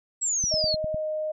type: exponential sweep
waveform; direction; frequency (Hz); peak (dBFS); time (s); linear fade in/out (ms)
sine; down; 7830 to 4153; -23; 0.21-0.76; 20
type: click train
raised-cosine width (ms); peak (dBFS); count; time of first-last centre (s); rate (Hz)
5; -22; 6; 0.44-0.945; 9.91
type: tone with pitch glide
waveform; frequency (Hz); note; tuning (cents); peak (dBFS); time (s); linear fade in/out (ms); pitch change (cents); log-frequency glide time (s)
sine; 622.3 to 618.4; D#5 to D#5; 0 to -11; -26; 0.51-1.32; 10; -11; 0.99-1.06
effects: none